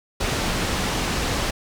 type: low-pass noise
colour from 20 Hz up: pink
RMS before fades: -24 dBFS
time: 0.2-1.51 s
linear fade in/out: 10 ms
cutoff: 7100 Hz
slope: 12 dB/octave
effects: none